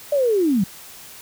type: linear sweep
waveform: sine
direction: down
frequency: 598 to 174.61 Hz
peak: -15 dBFS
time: 0.12-0.64 s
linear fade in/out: 5 ms
effects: white hiss -41 dBFS RMS until 1.21 s